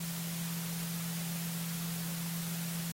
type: tone in noise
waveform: sine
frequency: 168.4 Hz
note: E3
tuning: 37 cents sharp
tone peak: -37 dBFS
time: 0-2.92 s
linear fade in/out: 5 ms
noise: white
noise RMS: -42 dBFS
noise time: 0-2.92 s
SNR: +2 dB
effects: AAC 48 kbps